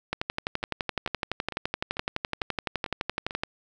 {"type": "two click trains", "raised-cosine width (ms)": 0.3, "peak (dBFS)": [-19, -11], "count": [7, 40], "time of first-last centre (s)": [[0.63, 3.309], [0.13, 3.435]], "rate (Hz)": [2.24, 11.8], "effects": []}